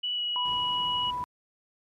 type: tone with pitch glide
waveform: sine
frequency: 2952 to 2918 Hz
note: F#7 to F#7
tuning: -5 to -25 cents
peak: -27 dBFS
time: 0.03-1.11 s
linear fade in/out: 10 ms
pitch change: -20 cents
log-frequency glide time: 0.14-0.21 s
type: tone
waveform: sine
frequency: 987.8 Hz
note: B5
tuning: in tune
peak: -29 dBFS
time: 0.36-1.24 s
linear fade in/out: 0 ms
type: noise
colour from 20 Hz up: brown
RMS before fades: -40 dBFS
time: 0.45-1.24 s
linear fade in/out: 5 ms
effects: high-pass 100 Hz 12 dB/octave + MP3 64 kbps